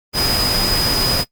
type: tone in noise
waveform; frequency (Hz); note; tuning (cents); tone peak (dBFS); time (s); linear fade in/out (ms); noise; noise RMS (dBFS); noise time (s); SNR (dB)
sine; 4978; D#8; 0; -16; 0.13-1.25; 50; pink; -19; 0.13-1.25; 0
effects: noise-tail reverb RT60 0.1 s tail -22 dB re dry + Opus 24 kbps